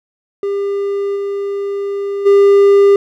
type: tone with level steps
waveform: triangle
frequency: 400 Hz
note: G4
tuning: 35 cents sharp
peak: -13 / -15 / -3 dBFS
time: 0.43-2.96 s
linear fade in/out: 2 ms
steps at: 1.15 / 2.25 s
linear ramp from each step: 20 ms
effects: none